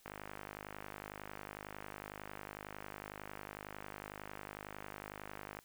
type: click train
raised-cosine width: 0.5 ms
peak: -29 dBFS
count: 283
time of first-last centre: 0.06-5.589 s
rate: 51 Hz
effects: white hiss -66 dBFS RMS until 5.64 s